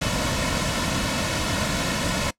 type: noise with comb filter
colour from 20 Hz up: pink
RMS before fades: -24 dBFS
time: 0.01-2.31 s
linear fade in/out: 10 ms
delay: 2.5 ms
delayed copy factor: -0.6
effects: noise-tail reverb RT60 0.1 s tail -21 dB re dry + low-pass 8000 Hz 12 dB/octave